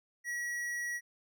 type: tone with tanh clipping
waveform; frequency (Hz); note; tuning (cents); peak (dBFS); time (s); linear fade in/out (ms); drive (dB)
sine; 1920; B6; -49; -36; 0.24-1.01; 50; 15
effects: none